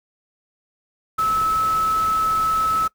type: tone in noise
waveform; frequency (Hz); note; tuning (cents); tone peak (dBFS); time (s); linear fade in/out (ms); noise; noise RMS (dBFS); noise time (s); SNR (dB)
sine; 1300; E6; -24; -17; 1.18-2.88; 10; pink; -34; 1.18-2.88; +14
effects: noise-tail reverb RT60 0.1 s tail -20 dB re dry